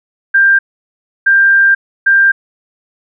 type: tone bursts at uneven times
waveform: sine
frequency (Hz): 1588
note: G6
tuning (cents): +22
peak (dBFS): -5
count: 3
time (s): 0.34-0.59 / 1.26-1.75 / 2.06-2.32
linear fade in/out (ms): 10
effects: none